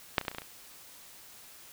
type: clicks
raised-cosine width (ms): 0.3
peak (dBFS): -7 / -21 / -28 / -14 / -26 / -24 / -19 / -28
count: 8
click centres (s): 0.182 / 0.213 / 0.251 / 0.282 / 0.315 / 0.348 / 0.384 / 0.419
effects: white hiss -52 dBFS RMS until 1.72 s